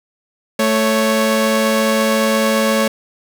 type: tone pair together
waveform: sawtooth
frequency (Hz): 220 / 554.4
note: A3 / C#5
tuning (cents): 0 / 0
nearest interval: octave + major third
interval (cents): 1600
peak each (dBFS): -12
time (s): 0.59-2.88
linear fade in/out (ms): 5
effects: none